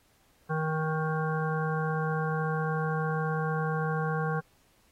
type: harmonic tone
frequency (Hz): 157.4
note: D#3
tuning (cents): +20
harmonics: 1 / 3 / 5 / 7 / 9 / 10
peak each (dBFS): -29 / -34 / -36 / -37 / -39 / -39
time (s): 0.49-4.41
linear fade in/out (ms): 20
effects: pink hiss -66 dBFS RMS until 4.91 s + AAC 48 kbps